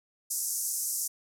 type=band-pass noise; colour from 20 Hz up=white; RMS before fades=-32 dBFS; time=0.3-1.08 s; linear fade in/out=10 ms; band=5600 to 13000 Hz; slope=48 dB/octave; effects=none